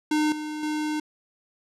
square tone with level steps, 304.5 Hz, D#4, 37 cents flat, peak -21 / -31 / -26 dBFS, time 0.11-1 s, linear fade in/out 5 ms, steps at 0.32 / 0.63 s, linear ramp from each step 2 ms, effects low-pass 9000 Hz 12 dB/octave

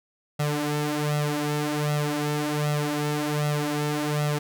sawtooth tone with flanger, 148.5 Hz, D3, 20 cents sharp, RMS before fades -26 dBFS, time 0.39-4.39 s, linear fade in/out 10 ms, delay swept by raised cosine 1.5 to 4.5 ms, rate 1.3 Hz, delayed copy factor +0.8, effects none

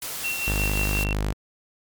white noise, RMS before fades -32 dBFS, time 0.02-1.04 s, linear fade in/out 2 ms
sine tone with tremolo, 2722 Hz, F7, 45 cents flat, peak -24 dBFS, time 0.24-1.13 s, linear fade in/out 2 ms, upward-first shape sine, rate 5.7 Hz, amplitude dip 55%
sawtooth tone, 50.9 Hz, G#1, 34 cents flat, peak -19 dBFS, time 0.47-1.33 s, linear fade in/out 10 ms
effects MP3 96 kbps

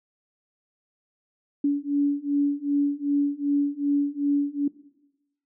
sine beating tone pair, 284.4 / 287 Hz, C#4 / D4, +45 / -40 cents, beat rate 2.6 Hz, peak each -24 / -24 dBFS, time 1.64-4.68 s, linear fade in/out 5 ms, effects noise-tail reverb RT60 1.0 s tail -19 dB re dry

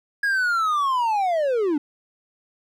triangle linear sweep, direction down, 1664 to 277.2 Hz, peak -17 dBFS, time 0.23-1.78 s, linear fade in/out 5 ms, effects none

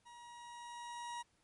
40% pulse tone with level ramp, 953 Hz, A#5, 38 cents sharp, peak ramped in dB -53 to -40 dBFS, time 0.05-1.23 s, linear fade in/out 20 ms, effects pink hiss -75 dBFS RMS until 1.43 s + MP3 48 kbps

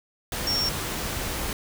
sine tone in noise, 5500 Hz, F8, 27 cents flat, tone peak -23 dBFS, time 0.47-0.69 s, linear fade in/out 2 ms, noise pink, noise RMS -30 dBFS, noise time 0.32-1.53 s, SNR +4 dB, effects none

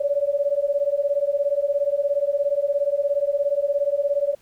sine beating tone pair, 561 / 578 Hz, C#5 / D5, +21 / -28 cents, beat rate 17 Hz, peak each -22 dBFS, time 0-4.35 s, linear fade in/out 10 ms, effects pink hiss -59 dBFS RMS until 4.41 s

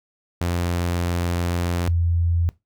sawtooth / sine tone pair in turn, 87 / 85.01 Hz, F2 / F2, -6 / -46 cents, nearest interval unison, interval 40 cents, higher first, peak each -17 dBFS, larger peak neither, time 0.41-1.88 / 1.88-2.49 s, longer first, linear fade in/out 0 ms, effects noise-tail reverb RT60 0.2 s tail -20 dB re dry

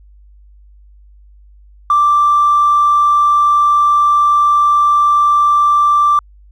triangle tone with tanh clipping, 1174.7 Hz, D6, in tune, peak -7 dBFS, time 1.9-6.19 s, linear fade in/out 2 ms, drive 1 dB, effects added 50 Hz sine -40 dBFS peak until 6.51 s

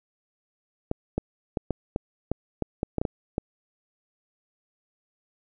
clicks, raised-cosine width 2 ms, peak -12 dBFS, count 12, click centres 0.914 / 1.18 / 1.572 / 1.707 / 1.961 / 2.316 / 2.623 / 2.831 / 2.983 / 3.015 / 3.052 / 3.381 s, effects none

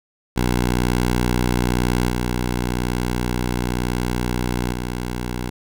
10% pulse tone with level steps, 61 Hz, B1, 21 cents flat, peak -9 / -12 / -16 dBFS, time 0.36-5.5 s, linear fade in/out 10 ms, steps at 2.09 / 4.72 s, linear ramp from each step 5 ms, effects none

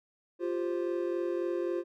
triangle chord, F suspended second, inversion none, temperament just, 349.2 / 392.9 / 523.8 Hz, F4 / G4 / C5, 0 / +4 / +2 cents, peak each -29 / -35 / -35 dBFS, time 0.39-1.84 s, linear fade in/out 50 ms, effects none

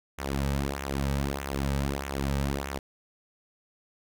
sawtooth tone with flanger, 69.2 Hz, C#2, 2 cents flat, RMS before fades -30 dBFS, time 0.18-2.79 s, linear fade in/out 10 ms, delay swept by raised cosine 0.21 to 2.91 ms, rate 1.6 Hz, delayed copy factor -0.7, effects none

